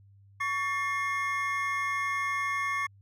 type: tone cluster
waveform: triangle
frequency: 1122 / 1779 / 2140 Hz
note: C#6 / A6 / C7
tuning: +21 / +19 / +38 cents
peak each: -29 / -34 / -30 dBFS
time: 0.4-2.87 s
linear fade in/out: 10 ms
effects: added 99 Hz sine -54 dBFS peak until 3.01 s

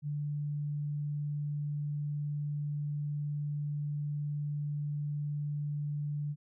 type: tone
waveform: sine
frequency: 146.83 Hz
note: D3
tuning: in tune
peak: -32 dBFS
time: 0.02-6.36 s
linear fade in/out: 50 ms
effects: none

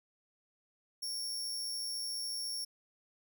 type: tone with amplitude modulation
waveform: sawtooth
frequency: 5490 Hz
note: F8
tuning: 31 cents flat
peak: -32 dBFS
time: 1.02-2.65 s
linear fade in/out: 10 ms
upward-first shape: sine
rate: 114 Hz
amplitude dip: 35%
effects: none

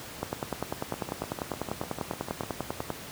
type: two click trains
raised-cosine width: 1 ms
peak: -15 / -20 dBFS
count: 28 / 11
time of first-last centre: 0.23-2.903 / 0.94-2.435 s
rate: 10.1 / 6.69 Hz
effects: pink hiss -42 dBFS RMS until 3.11 s + high-pass 80 Hz 12 dB/octave

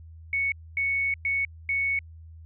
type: tone bursts at uneven times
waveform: sine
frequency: 2217 Hz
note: C#7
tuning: in tune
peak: -23 dBFS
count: 4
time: 0.33-0.52 / 0.77-1.14 / 1.25-1.45 / 1.69-1.99 s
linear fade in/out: 2 ms
effects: added 81 Hz sine -43 dBFS peak until 2.45 s

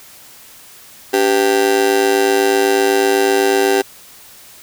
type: tone with amplitude modulation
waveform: 35% pulse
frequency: 392 Hz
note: G4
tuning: in tune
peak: -6 dBFS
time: 1.13-3.82 s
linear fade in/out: 10 ms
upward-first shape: sine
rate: 108 Hz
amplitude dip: 85%
effects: white hiss -41 dBFS RMS until 4.62 s

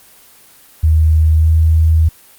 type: tone with pitch glide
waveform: sine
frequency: 78.9 to 80.05 Hz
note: D#2 to D#2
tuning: +25 to +50 cents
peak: -7 dBFS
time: 0.83-2.09 s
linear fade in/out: 10 ms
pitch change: +25 cents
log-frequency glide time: 1.39-1.48 s
effects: white hiss -44 dBFS RMS until 2.38 s + Opus 24 kbps

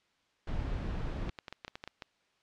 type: noise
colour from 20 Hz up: brown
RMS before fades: -35 dBFS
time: 0.47-1.3 s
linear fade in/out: 5 ms
type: clicks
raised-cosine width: 0.2 ms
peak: -23 dBFS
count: 10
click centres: 1.293 / 1.388 / 1.482 / 1.526 / 1.648 / 1.68 / 1.755 / 1.839 / 1.876 / 2.022 s
effects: white hiss -72 dBFS RMS until 2.42 s + low-pass 4000 Hz 12 dB/octave

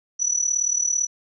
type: tone with amplitude modulation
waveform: sine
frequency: 5920 Hz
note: F#8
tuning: in tune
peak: -16 dBFS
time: 0.19-1.07 s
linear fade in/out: 20 ms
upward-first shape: sine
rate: 37.9 Hz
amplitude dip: 80%
effects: none

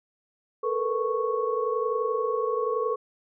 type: tone cluster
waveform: sine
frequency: 438.7 / 459.7 / 490.6 / 1106 Hz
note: A4 / A#4 / B4 / C#6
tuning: -5 / -24 / -12 / -4 cents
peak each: -28 / -32 / -29 / -30 dBFS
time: 0.63-2.96 s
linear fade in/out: 10 ms
effects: none

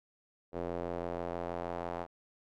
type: tone with band-pass filter sweep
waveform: square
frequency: 43.11 Hz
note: F1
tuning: 22 cents flat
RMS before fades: -38 dBFS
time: 0.52-2.07 s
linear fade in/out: 50 ms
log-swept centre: 500 to 750 Hz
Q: 1.7
effects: none

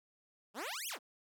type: exponential two-way sweep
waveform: 10% pulse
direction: up then down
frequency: 185 to 3415 to 185 Hz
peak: -31 dBFS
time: 0.54-0.99 s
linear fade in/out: 50 ms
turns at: 0.88 s
effects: none

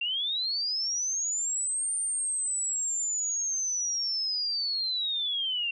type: linear two-way sweep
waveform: sine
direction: up then down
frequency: 2722 to 8960 to 2722 Hz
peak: -27 dBFS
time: 0.01-5.71 s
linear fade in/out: 5 ms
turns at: 1.95 s
effects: none

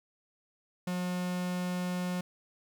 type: tone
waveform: 45% pulse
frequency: 180 Hz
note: F#3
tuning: 47 cents flat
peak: -31 dBFS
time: 0.87-2.21 s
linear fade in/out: 5 ms
effects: 12-bit

